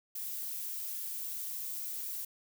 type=noise; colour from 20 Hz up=violet; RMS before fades=-39 dBFS; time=0.15-2.25 s; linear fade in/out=5 ms; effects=none